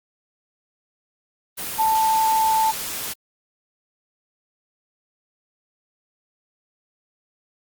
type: tone in noise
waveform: sine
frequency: 884 Hz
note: A5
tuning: 8 cents sharp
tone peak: -16 dBFS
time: 1.78-2.72 s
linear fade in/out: 20 ms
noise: white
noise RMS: -29 dBFS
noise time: 1.57-3.14 s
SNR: +10 dB
effects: Opus 32 kbps